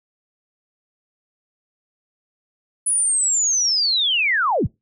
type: linear sweep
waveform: sine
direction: down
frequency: 10020 to 38.79 Hz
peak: -16 dBFS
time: 2.86-4.67 s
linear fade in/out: 10 ms
effects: noise-tail reverb RT60 0.2 s tail -24 dB re dry